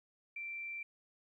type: tone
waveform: sine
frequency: 2349 Hz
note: D7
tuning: in tune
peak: -40 dBFS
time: 0.36-0.83 s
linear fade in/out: 5 ms
effects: 13-bit